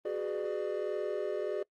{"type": "chord", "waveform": "triangle", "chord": "G# half-diminished seventh", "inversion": "third", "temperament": "just", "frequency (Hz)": [373.8, 415.3, 498.4, 598], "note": ["F#4", "G#4", "B4", "D5"], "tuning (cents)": [18, 0, 16, 31], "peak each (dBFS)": [-35, -34, -40, -35], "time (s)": [0.05, 1.63], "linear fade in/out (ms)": 5, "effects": ["noise-tail reverb RT60 0.1 s tail -24 dB re dry", "Opus 24 kbps"]}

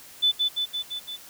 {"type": "tone with echo", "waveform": "sine", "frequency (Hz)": 3500, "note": "A7", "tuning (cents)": -10, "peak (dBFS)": -17, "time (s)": [0.22, 0.32], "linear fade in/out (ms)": 20, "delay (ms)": 170, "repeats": 5, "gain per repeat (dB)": -3, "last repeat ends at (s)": 1.17, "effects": ["white hiss -47 dBFS RMS until 1.29 s"]}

